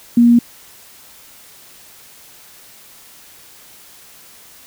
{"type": "tone", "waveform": "sine", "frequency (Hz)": 237.3, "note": "A#3", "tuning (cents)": 31, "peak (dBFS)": -6, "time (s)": [0.17, 0.39], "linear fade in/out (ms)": 5, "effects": ["white hiss -43 dBFS RMS until 4.66 s"]}